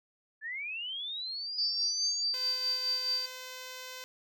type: linear sweep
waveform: sine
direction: up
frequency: 1700 to 6810 Hz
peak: -35 dBFS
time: 0.41-2.24 s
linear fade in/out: 50 ms
type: tone with tremolo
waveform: sine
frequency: 4656 Hz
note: D8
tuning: 16 cents flat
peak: -27 dBFS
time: 1.58-3.26 s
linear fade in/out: 5 ms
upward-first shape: sine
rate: 4.7 Hz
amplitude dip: 50%
type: tone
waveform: 5% pulse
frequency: 511 Hz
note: C5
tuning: 41 cents flat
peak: -30 dBFS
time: 2.34-4.04 s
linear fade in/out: 0 ms
effects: none